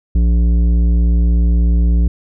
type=tone with tanh clipping; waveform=triangle; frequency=58.27 Hz; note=A#1; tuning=in tune; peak=-11 dBFS; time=0.15-2.08 s; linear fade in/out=5 ms; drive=15 dB; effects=none